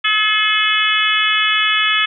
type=harmonic tone with a mistuned harmonic; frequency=428.3 Hz; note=A4; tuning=47 cents flat; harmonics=3 / 4 / 5 / 6 / 7 / 8; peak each=-20 / -20 / -20 / -20 / -20 / -20 dBFS; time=0.04-2.06 s; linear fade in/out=10 ms; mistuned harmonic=8; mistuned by=-20 cents; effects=none